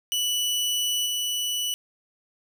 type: tone with level steps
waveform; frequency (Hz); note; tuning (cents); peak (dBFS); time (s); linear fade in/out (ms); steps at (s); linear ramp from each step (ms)
sawtooth; 2960; F#7; 0; -20 / -22; 0.12-1.74; 0; 1.06; 2
effects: none